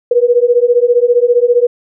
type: beating tone pair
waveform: sine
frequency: 476.2 / 491.2 Hz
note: A#4 / B4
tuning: +37 / -9 cents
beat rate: 15 Hz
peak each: -10 / -10 dBFS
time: 0.11-1.67 s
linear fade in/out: 5 ms
effects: none